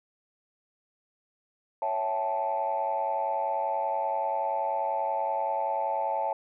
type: chord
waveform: sine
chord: A dominant seventh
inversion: first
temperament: equal with one note detuned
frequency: 554.4 / 659.3 / 784 / 874.4 Hz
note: C#5 / E5 / G5 / A5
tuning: 0 / 0 / 0 / -11 cents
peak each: -33 / -32 / -33 / -28 dBFS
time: 1.82-6.33 s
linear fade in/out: 2 ms
effects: tanh soft clip ceiling -19 dBFS